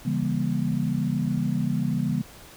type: chord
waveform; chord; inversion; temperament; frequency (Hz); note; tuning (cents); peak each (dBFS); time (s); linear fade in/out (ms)
sine; C# diminished seventh; none; just; 138.59 / 166.31 / 199.57 / 239.5; C#3 / E3 / G3 / Bb3; 0 / +16 / +31 / +47; -28; 0.05-2.22; 10
effects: pink hiss -47 dBFS RMS until 2.56 s